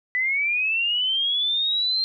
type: linear sweep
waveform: sine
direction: up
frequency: 1975.5 to 4186 Hz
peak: -20 dBFS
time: 0.15-2.04 s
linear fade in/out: 0 ms
effects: none